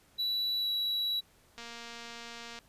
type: tone with pitch glide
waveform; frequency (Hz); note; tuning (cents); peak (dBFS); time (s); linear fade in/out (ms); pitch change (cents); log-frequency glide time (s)
triangle; 3939 to 3912; B7 to B7; -5 to -17; -28; 0.18-1.21; 20; -12; 0.59-0.68
type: click train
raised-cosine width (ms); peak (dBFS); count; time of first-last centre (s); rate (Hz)
0.2; -28; 237; 1.58-2.589; 234
effects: pink hiss -64 dBFS RMS until 2.68 s + resampled to 32000 Hz